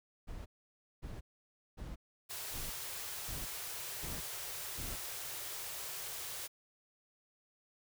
brown noise bursts, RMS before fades -44 dBFS, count 7, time 0.27-4.96 s, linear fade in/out 20 ms, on 190 ms, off 560 ms
white band-stop noise, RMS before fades -43 dBFS, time 2.29-6.48 s, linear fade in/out 20 ms, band 160 to 340 Hz, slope 48 dB/octave
effects none

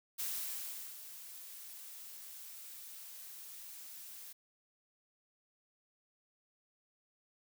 blue noise with ADSR envelope, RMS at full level -38 dBFS, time 0.18-4.33 s, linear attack 19 ms, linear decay 760 ms, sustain -12 dB, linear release 11 ms, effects none

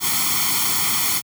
white noise with comb filter, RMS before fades -20 dBFS, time 0-1.22 s, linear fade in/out 50 ms, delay 0.91 ms, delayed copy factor +0.85, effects high-pass 100 Hz 12 dB/octave

